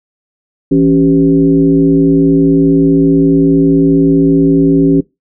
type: tone with frequency modulation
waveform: sine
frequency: 277.2 Hz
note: C#4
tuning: in tune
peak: -5 dBFS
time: 0.71-5.01 s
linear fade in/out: 10 ms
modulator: 112 Hz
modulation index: 0.9
effects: noise-tail reverb RT60 0.2 s tail -21 dB re dry